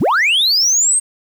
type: linear sweep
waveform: sine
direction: up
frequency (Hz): 69.8 to 8610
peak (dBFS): -8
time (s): 0-1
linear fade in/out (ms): 20
effects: tanh soft clip ceiling -10 dBFS + 7-bit